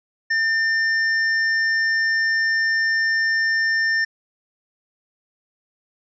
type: tone with hard clipping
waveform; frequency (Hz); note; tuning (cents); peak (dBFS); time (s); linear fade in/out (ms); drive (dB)
sine; 1800; A6; +39; -19; 0.3-4.05; 10; 10
effects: resampled to 16000 Hz